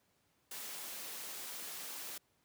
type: high-pass noise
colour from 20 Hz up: white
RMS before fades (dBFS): -45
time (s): 0.51-2.18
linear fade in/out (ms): 5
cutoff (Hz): 210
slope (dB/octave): 12
effects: pink hiss -75 dBFS RMS until 2.44 s + high-pass 80 Hz 12 dB/octave